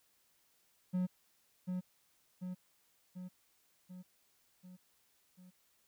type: tone with echo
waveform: triangle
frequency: 182.2 Hz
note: F#3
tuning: 26 cents flat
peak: -29 dBFS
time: 0.93-1.07 s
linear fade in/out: 20 ms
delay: 740 ms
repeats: 6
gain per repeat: -4 dB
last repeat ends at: 5.51 s
effects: white hiss -73 dBFS RMS until 5.87 s